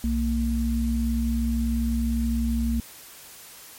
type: tone pair together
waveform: sine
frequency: 61.9 / 230.2 Hz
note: B1 / A#3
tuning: +5 / -22 cents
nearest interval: octave + major seventh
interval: 2273 cents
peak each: -24 / -24 dBFS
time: 0.04-2.8 s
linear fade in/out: 0 ms
effects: white hiss -45 dBFS RMS until 3.78 s + MP3 64 kbps